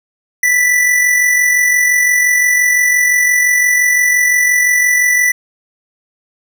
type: tone with amplitude modulation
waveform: square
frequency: 1975.5 Hz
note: B6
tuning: in tune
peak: -8 dBFS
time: 0.43-5.32 s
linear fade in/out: 5 ms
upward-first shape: sine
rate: 45.8 Hz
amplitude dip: 40%
effects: none